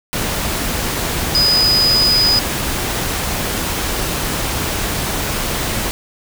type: tone in noise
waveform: sine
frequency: 4978 Hz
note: D#8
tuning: in tune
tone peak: -11 dBFS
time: 1.35-2.39 s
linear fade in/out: 0 ms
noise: pink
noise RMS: -20 dBFS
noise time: 0.13-5.91 s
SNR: +6 dB
effects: none